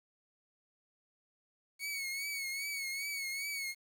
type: tone with vibrato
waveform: sawtooth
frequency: 2217 Hz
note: C#7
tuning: in tune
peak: -33 dBFS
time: 1.79-3.75 s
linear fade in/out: 50 ms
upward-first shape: triangle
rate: 2.5 Hz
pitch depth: 72 cents each way
effects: 10-bit